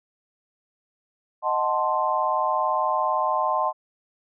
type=chord; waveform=sine; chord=D# diminished seventh; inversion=none; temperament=equal; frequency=622.3 / 740 / 880 / 1046.5 Hz; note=D#5 / F#5 / A5 / C6; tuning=0 / 0 / 0 / 0 cents; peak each=-27 / -28 / -26 / -24 dBFS; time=1.42-3.73 s; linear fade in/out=50 ms; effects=none